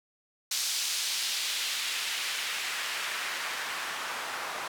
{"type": "noise with band-pass filter sweep", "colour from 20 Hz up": "white", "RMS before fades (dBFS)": -33, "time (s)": [0.51, 4.68], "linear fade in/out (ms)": 5, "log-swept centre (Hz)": [4900, 1000], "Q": 1.1, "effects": []}